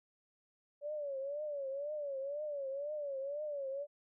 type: tone with vibrato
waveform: sine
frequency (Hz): 570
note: C#5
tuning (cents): +48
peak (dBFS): -37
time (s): 0.81-3.87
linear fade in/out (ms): 50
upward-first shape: triangle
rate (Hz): 2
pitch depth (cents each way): 130
effects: none